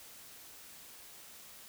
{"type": "silence", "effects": ["white hiss -53 dBFS RMS until 1.68 s"]}